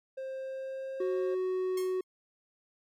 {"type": "tone with pitch glide", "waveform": "triangle", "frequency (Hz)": [529, 534.5], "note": ["C5", "C5"], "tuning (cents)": [19, 37], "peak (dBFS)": -34, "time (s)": [0.17, 1.35], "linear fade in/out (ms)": 10, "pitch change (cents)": 18, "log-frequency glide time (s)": [0.37, 1.14]}
{"type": "tone", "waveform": "triangle", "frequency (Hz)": 371.2, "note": "F#4", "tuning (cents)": 6, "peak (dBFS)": -27, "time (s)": [1, 2.01], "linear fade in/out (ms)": 5}
{"type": "tone with exponential decay", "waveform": "5% pulse", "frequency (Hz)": 1079, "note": "C#6", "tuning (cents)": -47, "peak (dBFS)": -28, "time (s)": [1.77, 2.04], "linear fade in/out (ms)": 5, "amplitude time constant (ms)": 57}
{"effects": []}